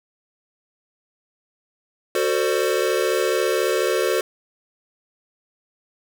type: chord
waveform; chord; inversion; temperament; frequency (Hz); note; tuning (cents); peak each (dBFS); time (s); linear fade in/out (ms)
square; D dominant seventh; first; equal with one note detuned; 370 / 449 / 523.3 / 587.3; F#4 / A4 / C5 / D5; 0 / +35 / 0 / 0; -24 / -24 / -25 / -28; 2.15-4.21; 2
effects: none